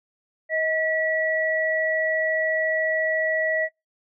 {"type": "tone pair together", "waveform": "sine", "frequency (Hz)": [634.1, 1940], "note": ["D#5", "B6"], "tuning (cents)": [33, -31], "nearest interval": "octave + perfect fifth", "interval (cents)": 1936, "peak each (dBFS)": -24, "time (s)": [0.49, 3.69], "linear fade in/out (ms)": 50, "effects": ["noise-tail reverb RT60 0.2 s tail -21 dB re dry"]}